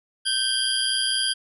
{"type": "tone cluster", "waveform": "sine", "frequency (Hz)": [1557, 3134, 3258, 4819, 10300], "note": ["G6", "G7", "G#7", "D8", "E9"], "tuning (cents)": [-12, -1, -34, 44, -41], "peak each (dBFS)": [-30, -27, -27, -26, -30], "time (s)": [0.25, 1.34], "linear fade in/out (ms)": 20, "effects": []}